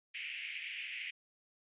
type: band-pass noise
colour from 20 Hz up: pink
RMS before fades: -43 dBFS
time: 0.14-1.11 s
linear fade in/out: 10 ms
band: 2100 to 2900 Hz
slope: 48 dB/octave
effects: resampled to 8000 Hz